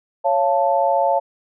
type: chord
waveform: sine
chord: Db augmented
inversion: none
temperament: equal with one note detuned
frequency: 554.4 / 688.8 / 880 Hz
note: Db5 / F5 / A5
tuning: 0 / -24 / 0 cents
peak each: -19 dBFS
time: 0.24-1.2 s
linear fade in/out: 20 ms
effects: none